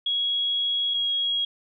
sine tone pair in turn, 3322 / 3299 Hz, G#7 / G#7, 0 / -12 cents, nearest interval unison, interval 12 cents, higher first, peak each -22 / -22 dBFS, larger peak neither, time 0.06-0.94 / 0.94-1.45 s, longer first, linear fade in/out 5 ms, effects none

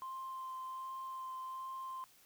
sine tone with vibrato, 1046.5 Hz, C6, in tune, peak -40 dBFS, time 0.02-2.04 s, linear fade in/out 0 ms, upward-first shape sine, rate 1.3 Hz, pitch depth 11 cents each way, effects tanh soft clip ceiling -38 dBFS + white hiss -65 dBFS RMS until 2.25 s

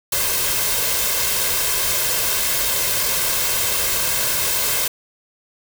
white noise with comb filter, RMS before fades -20 dBFS, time 0.12-4.88 s, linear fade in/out 5 ms, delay 1.9 ms, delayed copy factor +0.55, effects none

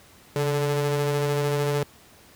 35% pulse ring-modulated tone, 146.83 Hz, D3, in tune, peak -17 dBFS, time 0.36-1.83 s, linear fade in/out 0 ms, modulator 287 Hz, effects pink hiss -52 dBFS RMS until 2.35 s + high-pass 60 Hz 12 dB/octave

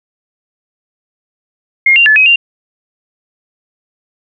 sine tone with pitch steps, 2135 / 2775 / 1728 / 2536 / 2780 Hz, C7 / F7 / A6 / D#7 / F7, +34 / -12 / -32 / +32 / -9 cents, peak -4 dBFS, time 1.86-2.36 s, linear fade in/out 5 ms, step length 100 ms, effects none

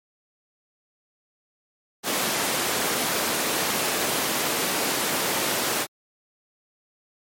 pink high-pass noise, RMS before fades -25 dBFS, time 2.03-5.87 s, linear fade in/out 50 ms, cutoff 270 Hz, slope 12 dB/octave, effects MP3 64 kbps

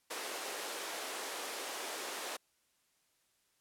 pink high-pass noise, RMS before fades -41 dBFS, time 0.1-2.37 s, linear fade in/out 10 ms, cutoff 370 Hz, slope 24 dB/octave, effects white hiss -75 dBFS RMS until 3.6 s + low-pass 12000 Hz 12 dB/octave

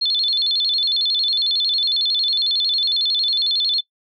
sine tone with vibrato, 3870 Hz, B7, 36 cents flat, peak -16 dBFS, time 0.01-3.81 s, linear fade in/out 10 ms, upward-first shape square, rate 11 Hz, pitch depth 170 cents each way, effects noise-tail reverb RT60 0.1 s tail -21 dB re dry

